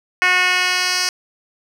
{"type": "tone with band-pass filter sweep", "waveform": "10% pulse", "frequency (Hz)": 364.1, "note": "F#4", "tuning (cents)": -28, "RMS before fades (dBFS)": -17, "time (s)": [0.22, 1.09], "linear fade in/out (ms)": 0, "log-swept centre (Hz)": [2200, 5000], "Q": 1.7, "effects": []}